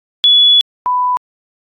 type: tone pair in turn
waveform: sine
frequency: 3410 / 994.7 Hz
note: G#7 / B5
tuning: +45 / +12 cents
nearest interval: octave + major sixth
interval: 2133 cents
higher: first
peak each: -5 / -11 dBFS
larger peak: first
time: 0.24-0.61 / 0.86-1.17 s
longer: first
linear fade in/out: 0 ms
effects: AAC 48 kbps